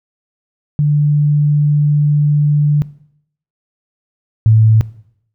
sine tone pair in turn, 147.5 / 110.25 Hz, D3 / A2, +8 / +4 cents, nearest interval perfect fourth, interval 504 cents, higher first, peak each -9 / -5 dBFS, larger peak second, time 0.79-2.82 / 4.46-4.81 s, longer first, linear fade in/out 0 ms, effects noise-tail reverb RT60 0.7 s tail -19 dB re dry

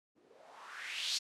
violet noise with low-pass filter sweep, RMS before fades -42 dBFS, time 0.15-1.19 s, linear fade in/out 20 ms, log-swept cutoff 280 to 5000 Hz, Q 3.3, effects low-pass 11000 Hz 12 dB/octave

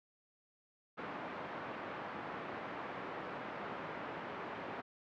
white band-pass noise, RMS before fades -44 dBFS, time 0.97-4.82 s, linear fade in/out 20 ms, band 160 to 1300 Hz, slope 12 dB/octave, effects low-pass 3000 Hz 12 dB/octave

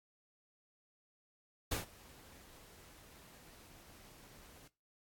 pink noise with ADSR envelope, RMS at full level -35 dBFS, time 1.71-4.68 s, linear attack 10 ms, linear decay 130 ms, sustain -24 dB, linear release 6 ms, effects noise-tail reverb RT60 0.3 s tail -21 dB re dry + AAC 64 kbps

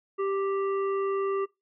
harmonic tone, 392 Hz, G4, in tune, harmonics 1 / 3 / 5 / 7, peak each -26 / -33 / -46 / -49 dBFS, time 0.18-1.46 s, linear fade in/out 20 ms, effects noise-tail reverb RT60 0.2 s tail -22 dB re dry

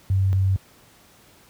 sine tone pair in turn, 96 / 95.66 Hz, G2 / G2, -36 / -42 cents, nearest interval unison, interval 6 cents, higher first, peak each -16 / -16 dBFS, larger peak neither, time 0.1-0.33 / 0.33-0.56 s, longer neither, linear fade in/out 0 ms, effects pink hiss -53 dBFS RMS until 1.49 s + high-pass 60 Hz 12 dB/octave

